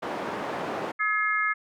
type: band-pass noise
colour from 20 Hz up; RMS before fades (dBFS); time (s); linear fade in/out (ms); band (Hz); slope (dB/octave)
white; -32; 0.02-0.92; 10; 230 to 920; 12
type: harmonic tone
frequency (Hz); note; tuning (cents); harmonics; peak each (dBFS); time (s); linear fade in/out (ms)
424.9; G#4; +40; 3 / 4 / 5; -27 / -27 / -27; 0.99-1.54; 20
effects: none